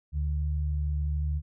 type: tone pair together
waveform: sine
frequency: 74.1 / 147.6 Hz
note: D2 / D3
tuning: +16 / +9 cents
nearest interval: octave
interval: 1193 cents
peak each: -26 / -35 dBFS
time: 0.12-1.42 s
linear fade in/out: 50 ms
effects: none